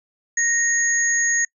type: tone pair together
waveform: sine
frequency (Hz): 1864.7 / 6645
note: A#6 / G#8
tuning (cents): 0 / 0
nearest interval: octave + minor seventh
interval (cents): 2200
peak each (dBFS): -20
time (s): 0.37-1.45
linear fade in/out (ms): 5
effects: noise-tail reverb RT60 0.1 s tail -26 dB re dry